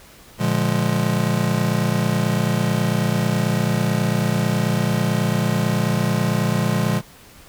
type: chord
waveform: square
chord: Bb dominant seventh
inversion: none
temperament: just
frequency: 116.54 / 145.68 / 174.81 / 209.8 Hz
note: Bb2 / D3 / F3 / Ab3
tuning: 0 / -14 / +2 / +18 cents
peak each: -24 dBFS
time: 0.38-7.02 s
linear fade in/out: 50 ms
effects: pink hiss -46 dBFS RMS until 7.48 s